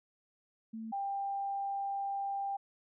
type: tone pair in turn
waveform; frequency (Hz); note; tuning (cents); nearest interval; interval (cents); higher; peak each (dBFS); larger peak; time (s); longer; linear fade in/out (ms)
sine; 223 / 793; A3 / G5; +23 / +20; octave + minor seventh; 2197; second; -39 / -33; second; 0.73-0.92 / 0.92-2.57; second; 10
effects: none